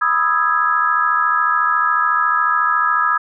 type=chord; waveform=sine; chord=E major seventh; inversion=second; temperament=equal; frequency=987.8 / 1244.5 / 1318.5 / 1661.2 Hz; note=B5 / D#6 / E6 / G#6; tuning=0 / 0 / 0 / 0 cents; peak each=-23 / -17 / -19 / -19 dBFS; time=0.01-3.18 s; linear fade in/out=10 ms; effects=none